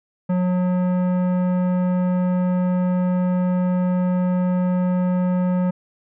sine tone with tanh clipping, 181.2 Hz, F#3, 36 cents flat, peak -19 dBFS, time 0.29-5.71 s, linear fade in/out 10 ms, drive 14 dB, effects none

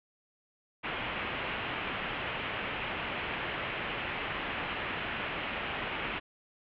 white low-pass noise, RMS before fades -36 dBFS, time 0.83-6.2 s, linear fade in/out 20 ms, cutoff 3000 Hz, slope 48 dB/octave, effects none

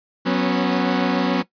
sawtooth chord, F# suspended fourth, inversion none, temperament equal with one note detuned, 185 / 246.9 / 274 Hz, F#3 / B3 / C#4, 0 / 0 / -20 cents, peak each -18 dBFS, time 0.25-1.43 s, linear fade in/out 20 ms, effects noise-tail reverb RT60 0.1 s tail -17 dB re dry + resampled to 11025 Hz

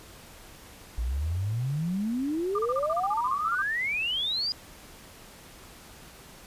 sine exponential sweep, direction up, 55.2 to 4978 Hz, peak -26 dBFS, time 0.98-4.52 s, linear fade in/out 0 ms
sine tone bursts, 1200 Hz, D6, 37 cents sharp, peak -26 dBFS, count 16, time 2.55-3.622 s, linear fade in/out 5 ms, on 37 ms, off 32 ms
effects pink hiss -49 dBFS RMS until 6.46 s + resampled to 32000 Hz

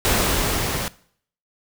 pink noise with level ramp, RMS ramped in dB -18 to -26 dBFS, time 0.05-0.88 s, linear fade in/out 0 ms, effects noise-tail reverb RT60 0.6 s tail -20 dB re dry

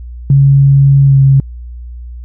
sine tone with pitch glide, 138.59 to 136.21 Hz, C#3 to C#3, 0 to -30 cents, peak -3 dBFS, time 0.3-1.4 s, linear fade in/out 2 ms, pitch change -30 cents, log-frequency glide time 1.05-1.16 s, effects added 60 Hz sine -24 dBFS peak until 2.24 s

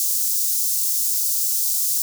white high-pass noise, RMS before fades -21 dBFS, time 0-2.02 s, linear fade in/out 0 ms, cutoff 5400 Hz, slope 24 dB/octave, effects none

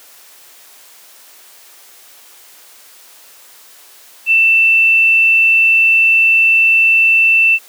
sine tone, 2670 Hz, E7, 22 cents sharp, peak -7 dBFS, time 4.26-7.59 s, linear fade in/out 50 ms, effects white hiss -42 dBFS RMS until 7.68 s + high-pass 400 Hz 12 dB/octave

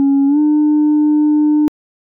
sine tone with pitch glide, 277.2 to 300.5 Hz, C#4 to D4, 0 to +40 cents, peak -7 dBFS, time 0-1.68 s, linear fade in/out 0 ms, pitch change +140 cents, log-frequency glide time 0.27-0.39 s, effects tanh soft clip ceiling -7 dBFS

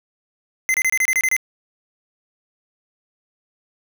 square tone bursts, 2063 Hz, C7, 25 cents flat, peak -16 dBFS, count 9, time 0.69-1.365 s, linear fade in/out 0 ms, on 51 ms, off 27 ms, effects none

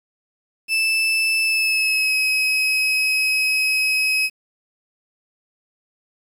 35% pulse tone with pitch glide, 2637 to 2549 Hz, E7 to D#7, 0 to +41 cents, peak -15 dBFS, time 0.68-4.3 s, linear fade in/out 50 ms, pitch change -59 cents, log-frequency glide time 1.43-2.15 s, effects low-pass 12000 Hz 12 dB/octave + 8-bit

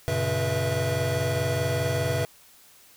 square tone cluster, 95.7 / 120.4 / 140.6 / 486.9 / 656 Hz, G2 / B2 / C#3 / B4 / E5, -41 / -44 / +25 / -25 / -9 cents, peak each -31 dBFS, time 0.08-2.25 s, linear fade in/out 0 ms, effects white hiss -54 dBFS RMS until 2.96 s

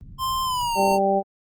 pink low-pass noise, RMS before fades -40 dBFS, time 0.01-0.75 s, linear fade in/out 0 ms, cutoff 170 Hz, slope 24 dB/octave
square tone with pitch glide, 1046.5 to 911 Hz, C6 to A#5, 0 to -40 cents, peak -23 dBFS, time 0.18-0.99 s, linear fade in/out 50 ms, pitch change -240 cents, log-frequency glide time 0.44-0.78 s
harmonic tone, 196 Hz, G3, in tune, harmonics 1 / 2 / 3 / 4, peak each -26 / -24 / -22 / -21 dBFS, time 0.75-1.23 s, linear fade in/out 50 ms
effects Opus 24 kbps

